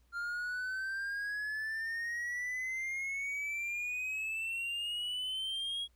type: exponential sweep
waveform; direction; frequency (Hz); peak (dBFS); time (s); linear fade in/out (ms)
triangle; up; 1389 to 3322; -33; 0.12-5.88; 50
effects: added 60 Hz sine -65 dBFS peak until 5.95 s + pink hiss -75 dBFS RMS until 5.95 s